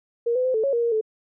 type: tone with pitch steps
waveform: sine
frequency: 470.2 / 506 / 514 / 439.5 / 552 / 471.1 / 468.4 / 436 Hz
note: A#4 / B4 / C5 / A4 / C#5 / A#4 / A#4 / A4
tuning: +15 / +42 / -31 / -2 / -7 / +18 / +8 / -16 cents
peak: -19 dBFS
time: 0.26-1.012 s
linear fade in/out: 10 ms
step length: 94 ms
effects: none